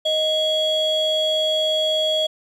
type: ring-modulated tone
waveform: triangle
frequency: 1975.5 Hz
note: B6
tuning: in tune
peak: -12 dBFS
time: 0.05-2.27 s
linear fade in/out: 10 ms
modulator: 1350 Hz
effects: tanh soft clip ceiling -10 dBFS